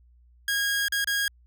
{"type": "tone with dropouts", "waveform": "sawtooth", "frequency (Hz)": 1636, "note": "G#6", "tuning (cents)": -26, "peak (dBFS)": -20, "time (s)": [0.48, 1.28], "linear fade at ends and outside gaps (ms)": 2, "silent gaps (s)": [[0.883, 0.922], [1.044, 1.073]], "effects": ["added 60 Hz sine -54 dBFS peak until 1.46 s"]}